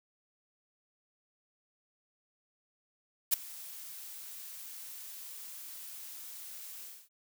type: noise with ADSR envelope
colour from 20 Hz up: blue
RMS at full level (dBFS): -23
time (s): 3.31-7.09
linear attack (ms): 26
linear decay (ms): 6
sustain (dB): -23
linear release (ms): 250
effects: none